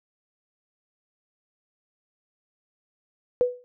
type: tone with exponential decay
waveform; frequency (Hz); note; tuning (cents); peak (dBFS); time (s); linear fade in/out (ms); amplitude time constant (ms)
sine; 493.9; B4; 0; -14; 3.41-3.64; 0; 48
effects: none